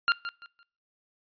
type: tone with echo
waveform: sawtooth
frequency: 1394 Hz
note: F6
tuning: 4 cents flat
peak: -16 dBFS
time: 0.08-0.12 s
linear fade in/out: 0 ms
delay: 170 ms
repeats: 3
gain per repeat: -12 dB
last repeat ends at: 0.63 s
effects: noise-tail reverb RT60 0.4 s tail -22 dB re dry + resampled to 11025 Hz